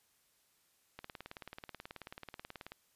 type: click train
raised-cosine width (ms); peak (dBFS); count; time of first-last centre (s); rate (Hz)
0.3; -29; 33; 0.99-2.72; 18.5
effects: white hiss -73 dBFS RMS until 2.95 s + resampled to 32000 Hz